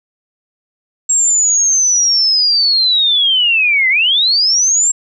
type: linear two-way sweep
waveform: sine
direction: down then up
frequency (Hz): 7590 to 2000 to 7590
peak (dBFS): -9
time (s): 1.09-4.92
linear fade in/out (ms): 10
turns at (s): 3.89
effects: none